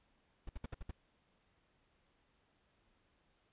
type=noise bursts; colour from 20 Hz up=brown; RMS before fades=-42 dBFS; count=6; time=0.47-0.912 s; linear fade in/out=5 ms; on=22 ms; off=62 ms; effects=pink hiss -75 dBFS RMS until 3.52 s + resampled to 8000 Hz